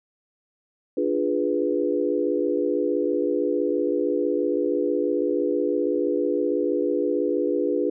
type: chord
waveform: sine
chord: D diminished seventh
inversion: none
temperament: equal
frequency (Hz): 293.7 / 349.2 / 415.3 / 493.9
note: D4 / F4 / Ab4 / Cb5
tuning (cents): 0 / 0 / 0 / 0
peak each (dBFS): -26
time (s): 0.97-7.9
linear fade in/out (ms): 5
effects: none